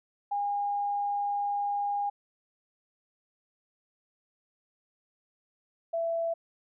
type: tone pair in turn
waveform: sine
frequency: 813 / 666.5 Hz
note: G#5 / E5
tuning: -37 / +19 cents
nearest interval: minor third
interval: 344 cents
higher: first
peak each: -27 dBFS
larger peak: neither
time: 0.31-2.1 / 5.93-6.34 s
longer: first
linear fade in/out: 10 ms
effects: none